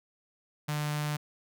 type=tone with notch filter; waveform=sawtooth; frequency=149.3 Hz; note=D3; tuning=29 cents sharp; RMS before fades=-32 dBFS; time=0.68-1.17 s; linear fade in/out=10 ms; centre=370 Hz; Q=0.74; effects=none